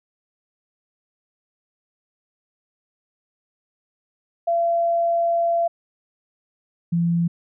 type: tone pair in turn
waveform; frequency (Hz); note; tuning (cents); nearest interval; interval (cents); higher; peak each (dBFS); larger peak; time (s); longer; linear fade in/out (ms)
sine; 680 / 170; F5 / F3; -46 / -46; 2 octaves; 2400; first; -17; neither; 4.47-5.68 / 6.92-7.28; first; 10
effects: none